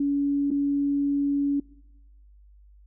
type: tone with dropouts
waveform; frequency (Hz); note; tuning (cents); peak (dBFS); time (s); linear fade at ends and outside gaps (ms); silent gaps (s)
sine; 283.1; C#4; +37; -21; 0-1.6; 5; 0.506-0.512
effects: noise-tail reverb RT60 1.0 s tail -24 dB re dry + added 50 Hz sine -50 dBFS peak until 2.86 s